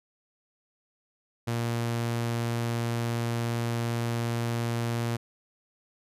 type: tone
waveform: sawtooth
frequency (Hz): 117.3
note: A#2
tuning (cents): +11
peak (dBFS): -23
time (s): 1.47-5.17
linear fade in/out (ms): 10
effects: resampled to 32000 Hz